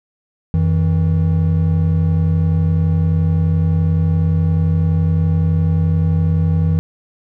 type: tone pair together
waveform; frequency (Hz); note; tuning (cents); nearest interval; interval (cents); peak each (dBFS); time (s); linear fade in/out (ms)
triangle; 89 / 160.7; F2 / E3; +33 / -44; minor seventh; 1023; -13; 0.54-6.79; 0
effects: none